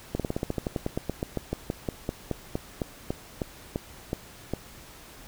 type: slowing click train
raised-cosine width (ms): 2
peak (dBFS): -14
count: 27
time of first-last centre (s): 0.15-4.536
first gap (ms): 47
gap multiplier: 1.09
effects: pink hiss -48 dBFS RMS until 5.27 s